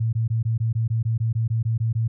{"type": "tone bursts", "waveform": "sine", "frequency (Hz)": 113.3, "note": "A#2", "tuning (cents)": -49, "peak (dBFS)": -19, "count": 14, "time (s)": [0, 2.08], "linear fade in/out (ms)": 10, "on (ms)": 130, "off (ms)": 20, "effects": []}